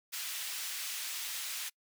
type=high-pass noise; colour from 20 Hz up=pink; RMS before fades=-39 dBFS; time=0.12-1.7 s; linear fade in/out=20 ms; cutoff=2400 Hz; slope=12 dB/octave; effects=noise-tail reverb RT60 0.1 s tail -26 dB re dry